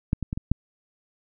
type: clicks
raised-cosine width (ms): 5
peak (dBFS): -9 / -16 / -15 / -17 / -7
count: 5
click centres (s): 0.131 / 0.227 / 0.329 / 0.375 / 0.516
effects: none